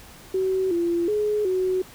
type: tone with pitch steps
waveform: sine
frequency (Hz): 377.8 / 342.3 / 420.8 / 371.6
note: F#4 / F4 / G#4 / F#4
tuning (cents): +36 / -35 / +23 / +7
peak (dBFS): -20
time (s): 0.34-1.82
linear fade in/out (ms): 5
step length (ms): 370
effects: pink hiss -46 dBFS RMS until 1.94 s